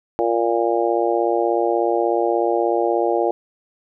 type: harmonic tone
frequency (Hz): 116.54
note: A#2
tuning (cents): 0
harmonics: 3 / 4 / 5 / 6 / 7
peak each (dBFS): -21 / -22 / -23 / -24 / -24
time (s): 0.19-3.31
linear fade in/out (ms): 0
effects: none